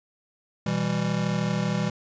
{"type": "chord", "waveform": "square", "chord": "E minor", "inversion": "second", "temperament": "just", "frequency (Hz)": [123.61, 164.81, 197.78], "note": ["B2", "E3", "G3"], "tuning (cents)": [2, 0, 16], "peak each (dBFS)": [-31, -28, -28], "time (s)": [0.66, 1.9], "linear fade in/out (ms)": 5, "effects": ["resampled to 16000 Hz"]}